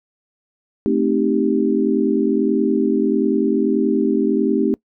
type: chord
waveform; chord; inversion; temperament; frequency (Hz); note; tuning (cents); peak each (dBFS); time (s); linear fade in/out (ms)
sine; A half-diminished seventh; none; equal; 220 / 261.6 / 311.1 / 392; A3 / C4 / Eb4 / G4; 0 / 0 / 0 / 0; -20; 0.86-4.74; 0
effects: noise-tail reverb RT60 0.1 s tail -23 dB re dry